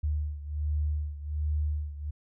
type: beating tone pair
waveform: sine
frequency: 74.6 / 75.9 Hz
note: D2 / D#2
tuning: +28 / -42 cents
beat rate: 1.3 Hz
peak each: -29 / -33 dBFS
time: 0.03-2.11 s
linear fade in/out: 10 ms
effects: none